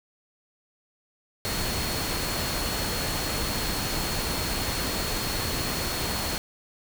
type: tone in noise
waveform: sine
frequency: 4321 Hz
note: C#8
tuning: 45 cents flat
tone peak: -35 dBFS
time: 1.45-6.38 s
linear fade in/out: 0 ms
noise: pink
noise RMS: -29 dBFS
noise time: 1.45-6.38 s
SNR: -9 dB
effects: none